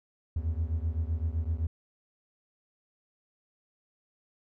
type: beating tone pair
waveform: triangle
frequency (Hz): 77.78 / 85.58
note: D#2 / F2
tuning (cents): 0 / -35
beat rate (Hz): 7.8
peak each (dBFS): -28 / -30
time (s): 0.36-1.67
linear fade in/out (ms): 5
effects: none

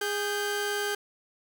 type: tone pair together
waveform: sawtooth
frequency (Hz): 410.9 / 1565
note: G#4 / G6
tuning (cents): -18 / -3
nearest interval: octave + major seventh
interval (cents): 2315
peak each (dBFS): -26 / -28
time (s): 0.01-0.95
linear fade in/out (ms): 5
effects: none

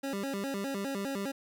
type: tone with vibrato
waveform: 25% pulse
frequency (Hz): 233.1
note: A#3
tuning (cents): 0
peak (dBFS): -29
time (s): 0.03-1.32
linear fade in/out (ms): 10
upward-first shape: square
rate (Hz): 4.9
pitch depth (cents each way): 280
effects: none

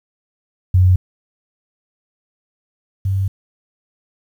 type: tone pair in turn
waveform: sine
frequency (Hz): 91.7 / 96.58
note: F#2 / G2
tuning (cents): -15 / -25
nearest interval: minor second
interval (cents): 90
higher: second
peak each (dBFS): -8 / -15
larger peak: first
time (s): 0.74-0.96 / 3.05-3.28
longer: second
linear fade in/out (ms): 5
effects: 8-bit

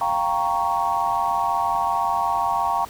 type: chord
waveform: sine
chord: G half-diminished seventh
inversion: third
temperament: equal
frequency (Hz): 698.5 / 784 / 932.3 / 1108.7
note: F5 / G5 / Bb5 / Db6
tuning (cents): 0 / 0 / 0 / 0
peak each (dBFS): -27 / -25 / -23 / -25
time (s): 0.01-2.85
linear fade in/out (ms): 2
effects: pink hiss -42 dBFS RMS until 2.89 s

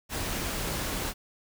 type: noise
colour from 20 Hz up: pink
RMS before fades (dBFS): -32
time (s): 0.09-1.14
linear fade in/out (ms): 50
effects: none

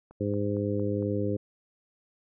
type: click train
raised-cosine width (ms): 1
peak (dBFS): -36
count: 5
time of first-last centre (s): 0.11-1.025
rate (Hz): 4.37
type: harmonic tone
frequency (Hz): 102.4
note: G#2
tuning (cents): -24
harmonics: 1 / 2 / 3 / 4 / 5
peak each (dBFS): -31 / -33 / -32 / -33 / -33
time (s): 0.2-1.37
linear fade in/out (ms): 10
effects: none

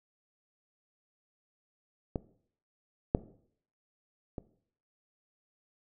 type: clicks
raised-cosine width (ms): 2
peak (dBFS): -18 / -9 / -24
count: 3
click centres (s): 2.158 / 3.149 / 4.382
effects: noise-tail reverb RT60 0.6 s tail -18 dB re dry

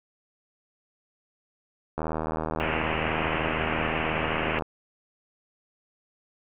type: click train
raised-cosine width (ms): 1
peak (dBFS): -15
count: 210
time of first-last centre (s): 1.98-4.622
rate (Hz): 79.1
type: low-pass noise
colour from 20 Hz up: white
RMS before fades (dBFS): -30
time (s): 2.6-4.59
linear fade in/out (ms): 0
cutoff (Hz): 2900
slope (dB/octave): 96
effects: none

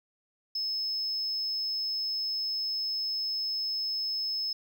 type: tone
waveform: sine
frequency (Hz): 5200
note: E8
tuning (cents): -24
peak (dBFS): -27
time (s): 0.55-4.53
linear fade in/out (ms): 5
effects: tanh soft clip ceiling -27 dBFS + 10-bit

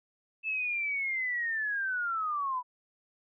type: linear sweep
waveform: sine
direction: down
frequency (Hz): 2637 to 974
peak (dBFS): -29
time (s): 0.43-2.63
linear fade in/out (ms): 50
effects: none

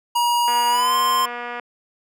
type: tone with pitch glide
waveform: square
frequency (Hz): 955 to 1047.5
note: A#5 to C6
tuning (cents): +42 to +2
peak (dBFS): -17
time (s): 0.15-1.26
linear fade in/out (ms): 10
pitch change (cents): +160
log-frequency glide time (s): 0.69-0.95
type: click train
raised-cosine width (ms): 0.5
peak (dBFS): -15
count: 270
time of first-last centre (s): 0.48-1.596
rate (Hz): 241
effects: high-pass 400 Hz 12 dB/octave

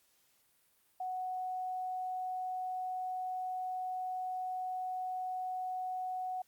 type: tone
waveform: sine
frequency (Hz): 740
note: F#5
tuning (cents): 0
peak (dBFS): -35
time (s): 1-6.42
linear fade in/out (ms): 5
effects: white hiss -71 dBFS RMS until 6.47 s + Opus 48 kbps

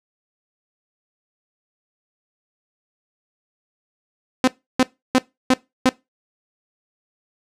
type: tone bursts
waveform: sawtooth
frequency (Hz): 257.2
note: C4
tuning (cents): -30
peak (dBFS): -8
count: 5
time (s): 4.44-5.89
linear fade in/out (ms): 0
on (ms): 34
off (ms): 320
effects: noise-tail reverb RT60 0.2 s tail -20 dB re dry + low-pass 8000 Hz 12 dB/octave

